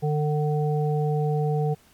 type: harmonic tone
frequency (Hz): 150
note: D3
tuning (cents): +37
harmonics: 1 / 3 / 5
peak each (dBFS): -22 / -27 / -31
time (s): 0.02-1.75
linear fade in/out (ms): 20
effects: pink hiss -57 dBFS RMS until 1.93 s + MP3 96 kbps